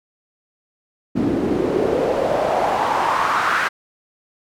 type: noise with band-pass filter sweep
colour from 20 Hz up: pink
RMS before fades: -19 dBFS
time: 1.15-3.69 s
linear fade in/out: 20 ms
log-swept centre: 260 to 1500 Hz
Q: 3.1
effects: none